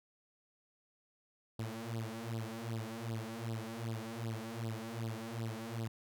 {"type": "tone with flanger", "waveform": "sawtooth", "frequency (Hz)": 113.4, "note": "A#2", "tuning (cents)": -47, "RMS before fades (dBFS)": -41, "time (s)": [1.59, 5.88], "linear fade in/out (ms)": 5, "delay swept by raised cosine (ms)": [0.22, 5.32], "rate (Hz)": 2.6, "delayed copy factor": 0.95, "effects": []}